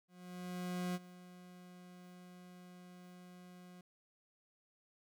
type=tone with ADSR envelope; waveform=40% pulse; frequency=179.8 Hz; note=F#3; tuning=49 cents flat; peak=-35 dBFS; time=0.08-3.81 s; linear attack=870 ms; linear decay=34 ms; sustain=-18 dB; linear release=3 ms; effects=none